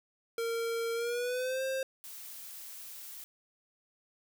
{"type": "tone with pitch glide", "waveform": "square", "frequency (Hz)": [460.8, 529.3], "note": ["A#4", "C5"], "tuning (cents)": [-20, 20], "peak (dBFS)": -32, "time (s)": [0.38, 1.83], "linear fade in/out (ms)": 2, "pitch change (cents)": 240, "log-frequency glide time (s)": [0.94, 1.63]}
{"type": "noise", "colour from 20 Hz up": "blue", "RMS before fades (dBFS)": -46, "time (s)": [2.04, 3.24], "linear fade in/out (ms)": 0}
{"effects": []}